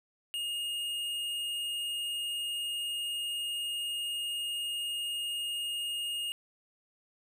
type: tone with hard clipping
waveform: sine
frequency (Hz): 2848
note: F7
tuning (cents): +33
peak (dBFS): -34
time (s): 0.34-6.32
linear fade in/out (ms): 0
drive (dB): 9
effects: none